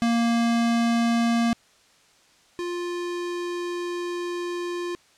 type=tone pair in turn; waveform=square; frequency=233.1 / 350.4 Hz; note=A#3 / F4; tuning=0 / +6 cents; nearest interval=perfect fifth; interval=706 cents; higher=second; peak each=-20 / -28 dBFS; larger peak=first; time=0.02-1.53 / 2.59-4.95 s; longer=second; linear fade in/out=0 ms; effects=white hiss -58 dBFS RMS until 5.17 s + low-pass 7000 Hz 12 dB/octave